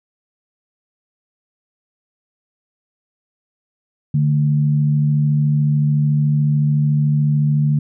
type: tone pair together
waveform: sine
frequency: 146.83 / 220.6 Hz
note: D3 / A3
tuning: 0 / +5 cents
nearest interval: perfect fifth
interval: 705 cents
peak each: -13 / -23 dBFS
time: 4.14-7.79 s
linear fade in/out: 5 ms
effects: none